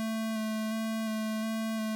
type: tone with vibrato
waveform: square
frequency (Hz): 220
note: A3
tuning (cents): 0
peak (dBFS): -31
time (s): 0-1.95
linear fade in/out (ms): 0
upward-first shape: square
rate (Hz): 1.4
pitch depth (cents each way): 14
effects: none